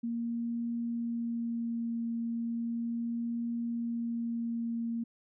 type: tone with vibrato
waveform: sine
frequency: 233.1 Hz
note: A#3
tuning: in tune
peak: -31 dBFS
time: 0.03-5.04 s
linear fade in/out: 10 ms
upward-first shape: triangle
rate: 0.36 Hz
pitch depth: 12 cents each way
effects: none